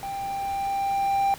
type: tone with level ramp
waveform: triangle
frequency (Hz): 790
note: G5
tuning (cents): +13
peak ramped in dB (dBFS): -28 to -17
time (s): 0.03-1.34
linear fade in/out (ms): 0
effects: pink hiss -43 dBFS RMS until 1.38 s